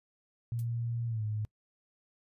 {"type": "tone with pitch glide", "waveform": "sine", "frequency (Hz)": [117.4, 107.04], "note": ["A#2", "A2"], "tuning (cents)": [13, -47], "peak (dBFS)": -31, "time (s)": [0.52, 1.45], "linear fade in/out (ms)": 0, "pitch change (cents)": -160, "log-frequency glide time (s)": [1.07, 1.23]}
{"type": "noise with exponential decay", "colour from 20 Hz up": "violet", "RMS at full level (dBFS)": -44, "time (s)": [0.59, 0.67], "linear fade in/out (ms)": 0, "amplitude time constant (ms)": 16}
{"effects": ["noise-tail reverb RT60 0.1 s tail -25 dB re dry", "resampled to 32000 Hz"]}